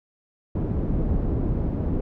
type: low-pass noise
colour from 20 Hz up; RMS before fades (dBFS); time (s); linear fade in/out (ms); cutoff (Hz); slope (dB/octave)
pink; -24; 0.55-2.01; 5; 320; 12
effects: none